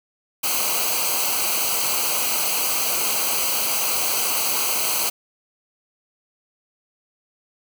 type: noise with comb filter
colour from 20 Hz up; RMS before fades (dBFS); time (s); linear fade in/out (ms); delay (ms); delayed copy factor
white; -22; 0.43-5.1; 10; 0.56; -0.8
effects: none